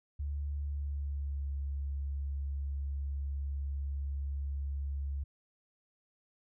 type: tone with pitch glide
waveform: sine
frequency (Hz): 71.9 to 69.81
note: D2 to C#2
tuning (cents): -36 to +13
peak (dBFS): -33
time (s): 0.19-5.24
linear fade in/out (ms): 10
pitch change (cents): -51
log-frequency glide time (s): 0.63-1.53
effects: none